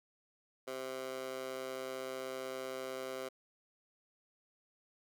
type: tone with high-pass filter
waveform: 15% pulse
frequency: 130.81 Hz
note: C3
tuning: in tune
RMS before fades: -42 dBFS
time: 0.67-3.29 s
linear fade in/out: 10 ms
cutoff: 500 Hz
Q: 1.6
effects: none